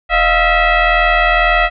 sine tone with frequency modulation, 620 Hz, D#5, 6 cents flat, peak -9 dBFS, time 0.09-1.7 s, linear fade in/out 50 ms, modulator 661 Hz, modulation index 3.1, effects none

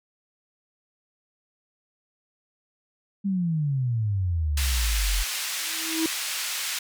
sine exponential sweep, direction down, 203 to 42 Hz, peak -22 dBFS, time 3.24-5.24 s, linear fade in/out 20 ms
pink band-pass noise, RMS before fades -30 dBFS, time 4.57-6.79 s, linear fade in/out 5 ms, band 2100 to 13000 Hz, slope 12 dB/octave
triangle tone with exponential growth, 322.7 Hz, E4, 37 cents flat, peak -18 dBFS, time 5.6-6.06 s, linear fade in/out 2 ms, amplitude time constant 100 ms
effects none

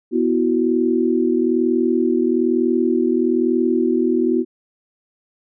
sine chord, B suspended fourth, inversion none, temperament just, 246.9 / 329.3 / 370.4 Hz, B3 / E4 / F#4, 0 / -2 / +2 cents, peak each -19 dBFS, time 0.11-4.45 s, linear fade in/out 50 ms, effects none

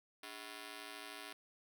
5% pulse ring-modulated tone, 349.2 Hz, F4, in tune, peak -33 dBFS, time 0.23-1.33 s, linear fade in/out 5 ms, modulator 56.5 Hz, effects none

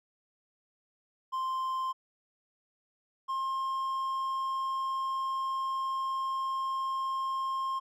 triangle tone pair in turn, 1046.5 / 1064.2 Hz, C6 / C6, 0 / +29 cents, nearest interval unison, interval 29 cents, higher second, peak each -28 dBFS, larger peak neither, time 1.32-1.93 / 3.28-7.8 s, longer second, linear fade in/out 20 ms, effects none

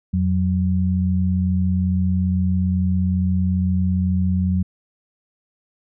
sine tone pair together, 87.31 / 185 Hz, F2 / F#3, 0 / 0 cents, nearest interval octave + minor second, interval 1300 cents, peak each -19 dBFS, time 0.13-4.63 s, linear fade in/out 10 ms, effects none

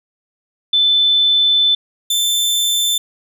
sine / sawtooth tone pair in turn, 3520 / 3542 Hz, A7 / A7, 0 / +11 cents, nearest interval unison, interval 11 cents, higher second, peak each -10 / -11 dBFS, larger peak first, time 0.73-1.75 / 2.1-2.98 s, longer first, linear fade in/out 5 ms, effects none

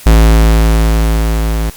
square tone with level ramp, 55 Hz, A1, in tune, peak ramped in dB -3 to -13 dBFS, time 0.06-1.7 s, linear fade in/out 5 ms, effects white hiss -34 dBFS RMS until 1.76 s + Opus 48 kbps

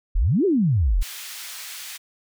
sine exponential two-way sweep, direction up then down, 32.7 to 420 to 32.7 Hz, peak -16 dBFS, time 0.15-1.03 s, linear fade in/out 10 ms, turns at 0.45 s
pink high-pass noise, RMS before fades -36 dBFS, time 1.01-1.98 s, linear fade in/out 20 ms, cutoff 2200 Hz, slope 12 dB/octave
effects none

